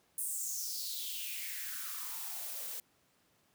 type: noise with high-pass filter sweep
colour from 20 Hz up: blue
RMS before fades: -40 dBFS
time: 0.18-2.8 s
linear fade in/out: 2 ms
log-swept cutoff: 9700 to 430 Hz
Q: 4.7
effects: pink hiss -71 dBFS RMS until 3.54 s + high-pass 100 Hz 12 dB/octave